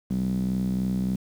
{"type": "tone with band-pass filter", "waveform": "sawtooth", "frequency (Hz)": 63.4, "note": "B1", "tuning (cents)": 46, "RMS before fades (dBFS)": -26, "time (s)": [0.1, 1.16], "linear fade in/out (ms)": 5, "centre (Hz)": 200, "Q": 5.6, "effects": ["8-bit"]}